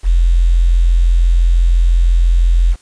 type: tone with quantisation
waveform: sine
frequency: 42.95 Hz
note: F1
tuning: 28 cents flat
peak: -7 dBFS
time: 0.03-2.76 s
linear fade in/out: 50 ms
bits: 6
effects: white hiss -49 dBFS RMS until 2.81 s + resampled to 22050 Hz